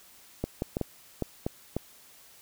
clicks, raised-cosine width 2 ms, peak -15 dBFS, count 7, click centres 0.44 / 0.621 / 0.769 / 0.813 / 1.223 / 1.465 / 1.766 s, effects white hiss -55 dBFS RMS until 2.41 s

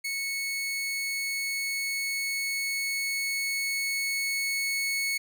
sawtooth tone with level ramp, 2205 Hz, C#7, 10 cents flat, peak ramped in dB -26 to -23 dBFS, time 0.04-5.18 s, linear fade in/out 10 ms, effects none

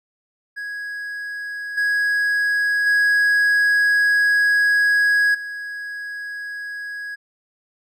triangle tone with level steps, 1660 Hz, G#6, 1 cent flat, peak -25 / -15 / -12 / -26 dBFS, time 0.56-7.16 s, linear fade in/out 20 ms, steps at 1.77 / 2.86 / 5.34 s, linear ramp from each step 10 ms, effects none

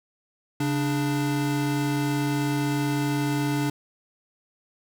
square tone pair together, 138.6 / 293.7 Hz, C#3 / D4, 0 / 0 cents, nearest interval octave + minor second, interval 1300 cents, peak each -27 / -26 dBFS, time 0.6-3.7 s, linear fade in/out 5 ms, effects none

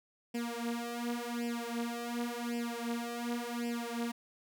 sawtooth tone with flanger, 236.8 Hz, A#3, 27 cents sharp, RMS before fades -37 dBFS, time 0.34-4.12 s, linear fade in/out 10 ms, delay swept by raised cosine 0.38 to 5.88 ms, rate 0.9 Hz, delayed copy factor +0.95, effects none

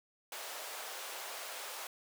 pink high-pass noise, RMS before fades -44 dBFS, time 0.32-1.87 s, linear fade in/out 2 ms, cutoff 520 Hz, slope 24 dB/octave, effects none

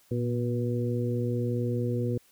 harmonic tone with a mistuned harmonic, 121.2 Hz, B2, 32 cents flat, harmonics 1 / 2 / 3 / 4, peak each -28 / -32 / -34 / -34 dBFS, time 0.11-2.18 s, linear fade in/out 5 ms, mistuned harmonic 1, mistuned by -50 cents, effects white hiss -62 dBFS RMS until 2.31 s

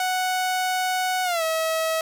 sawtooth tone with pitch glide, 740 to 644.2 Hz, F#5 to E5, 0 to -40 cents, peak -18 dBFS, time 0-2.01 s, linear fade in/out 2 ms, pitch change -240 cents, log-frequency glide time 1.24-1.43 s, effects none

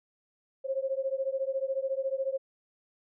sine beating tone pair, 530 / 544 Hz, C5 / C#5, +22 / -33 cents, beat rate 14 Hz, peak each -31 / -32 dBFS, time 0.64-2.38 s, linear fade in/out 20 ms, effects none

